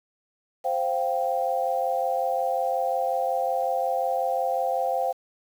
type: chord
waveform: sine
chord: C suspended fourth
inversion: none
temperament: equal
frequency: 523.3 / 698.5 / 784 Hz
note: C5 / F5 / G5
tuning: 0 / 0 / 0 cents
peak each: -27 dBFS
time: 0.64-5.13 s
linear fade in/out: 20 ms
effects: 8-bit